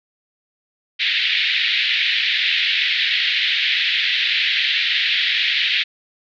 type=band-pass noise; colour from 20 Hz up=white; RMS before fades=-19 dBFS; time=0.99-5.84 s; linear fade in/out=20 ms; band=1800 to 3900 Hz; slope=48 dB/octave; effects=none